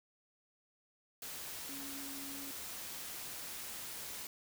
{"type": "tone in noise", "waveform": "sine", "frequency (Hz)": 277.2, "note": "C#4", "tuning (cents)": 0, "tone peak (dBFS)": -48, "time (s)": [1.69, 2.51], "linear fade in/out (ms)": 2, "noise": "white", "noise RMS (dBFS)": -45, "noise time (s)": [1.22, 4.27], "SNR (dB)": -6, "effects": []}